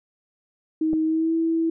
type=tone with pitch glide; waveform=sine; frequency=315.9 to 327.6 Hz; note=D#4 to E4; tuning=+26 to -11 cents; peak=-19 dBFS; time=0.81-1.7 s; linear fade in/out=5 ms; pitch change=+63 cents; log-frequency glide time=1.04-1.34 s
type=clicks; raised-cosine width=2 ms; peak=-21 dBFS; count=2; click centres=0.931 / 0.936 s
effects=none